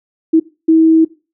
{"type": "tone bursts at uneven times", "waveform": "sine", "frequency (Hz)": 322.3, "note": "E4", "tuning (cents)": -39, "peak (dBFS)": -5, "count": 2, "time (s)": [[0.33, 0.4], [0.68, 1.05]], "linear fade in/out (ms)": 10, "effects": ["noise-tail reverb RT60 0.3 s tail -19 dB re dry"]}